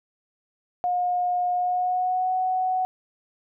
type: tone with pitch glide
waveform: sine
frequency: 717 to 743.1 Hz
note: F5 to F#5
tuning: +45 to +7 cents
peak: -21 dBFS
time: 0.84-2.85 s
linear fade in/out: 0 ms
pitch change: +62 cents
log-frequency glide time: 1.53-2.33 s
effects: none